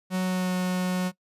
45% pulse tone with pitch glide, 185 to 182.77 Hz, F#3 to F#3, 0 to -21 cents, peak -24 dBFS, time 0.1-1.12 s, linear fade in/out 50 ms, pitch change -21 cents, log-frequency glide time 0.22-0.54 s, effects noise-tail reverb RT60 0.1 s tail -21 dB re dry + resampled to 32000 Hz

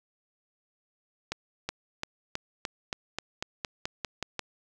accelerating click train, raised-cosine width 0.2 ms, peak -14 dBFS, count 13, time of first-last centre 1.32-4.393 s, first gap 370 ms, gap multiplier 0.93, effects none

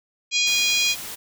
harmonic tone, 818 Hz, G#5, 26 cents flat, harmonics 3 / 4 / 5 / 6 / 7 / 8 / 9, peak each -22 / -24 / -26 / -28 / -29 / -30 / -31 dBFS, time 0.31-0.96 s, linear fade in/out 50 ms
white noise, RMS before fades -34 dBFS, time 0.46-1.16 s, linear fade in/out 20 ms
effects none

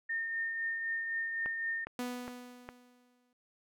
sine tone with tremolo, 1823 Hz, A#6, 39 cents flat, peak -31 dBFS, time 0.09-1.85 s, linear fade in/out 10 ms, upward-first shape triangle, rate 3.9 Hz, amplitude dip 40%
click train, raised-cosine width 0.5 ms, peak -26 dBFS, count 4, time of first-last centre 1.46-2.69 s, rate 2.44 Hz
sawtooth tone with exponential decay, 246.9 Hz, B3, in tune, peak -30 dBFS, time 1.99-3.33 s, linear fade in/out 2 ms, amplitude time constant 290 ms
effects none

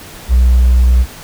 triangle tone with hard clipping, 61.74 Hz, B1, in tune, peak -5 dBFS, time 0.28-1.06 s, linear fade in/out 50 ms, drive 2 dB, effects pink hiss -33 dBFS RMS until 1.23 s

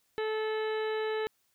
harmonic tone, 434.9 Hz, A4, 20 cents flat, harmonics 1 / 2 / 3 / 4 / 5 / 6 / 7 / 8 / 9, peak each -30 / -40 / -44 / -41 / -46 / -52 / -48 / -58 / -48 dBFS, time 0.18-1.27 s, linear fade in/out 0 ms, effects white hiss -73 dBFS RMS until 1.54 s

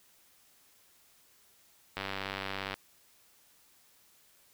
click train, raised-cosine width 0.3 ms, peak -19 dBFS, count 76, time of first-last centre 1.97-2.741 s, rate 97.3 Hz, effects white hiss -64 dBFS RMS until 4.53 s

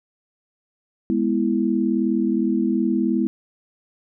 sine chord, E major, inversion first, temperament equal, 207.7 / 246.9 / 329.6 Hz, G#3 / B3 / E4, 0 / 0 / 0 cents, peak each -22 dBFS, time 1.1-3.27 s, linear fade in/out 0 ms, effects none

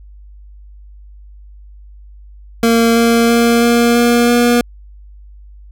25% pulse tone with pitch steps, 230.4 / 232.3 / 234.2 / 236.1 / 238 / 239.9 Hz, A#3 / A#3 / A#3 / A#3 / A#3 / A#3, -20 / -6 / +8 / +22 / +36 / +50 cents, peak -5 dBFS, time 2.63-4.61 s, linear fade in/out 2 ms, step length 330 ms, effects added 50 Hz sine -35 dBFS peak until 5.71 s

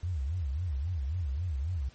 sine tone with vibrato, 77.5 Hz, D#2, 6 cents flat, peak -29 dBFS, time 0.03-1.89 s, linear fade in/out 5 ms, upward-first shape sine, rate 3.7 Hz, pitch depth 300 cents each way, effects pink hiss -59 dBFS RMS until 1.94 s + MP3 32 kbps

